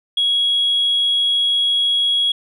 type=tone; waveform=sine; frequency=3322 Hz; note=G#7; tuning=in tune; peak=-13 dBFS; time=0.17-2.32 s; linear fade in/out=5 ms; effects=tanh soft clip ceiling -10 dBFS